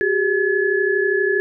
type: tone cluster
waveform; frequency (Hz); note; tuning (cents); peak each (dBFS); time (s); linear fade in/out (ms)
sine; 375.6 / 408 / 1708; F#4 / G#4 / G#6; +26 / -31 / +48; -20; 0.01-1.4; 0
effects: none